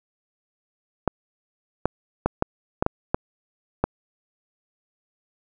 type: clicks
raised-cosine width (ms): 1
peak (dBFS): -5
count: 8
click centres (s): 1.077 / 1.856 / 2.26 / 2.424 / 2.825 / 2.864 / 3.145 / 3.84
effects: none